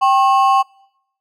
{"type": "ring-modulated tone", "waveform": "triangle", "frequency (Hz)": 932.3, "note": "A#5", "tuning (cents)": 0, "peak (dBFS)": -5, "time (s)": [0.01, 0.63], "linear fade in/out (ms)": 20, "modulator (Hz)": 149, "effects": ["noise-tail reverb RT60 0.8 s tail -25 dB re dry"]}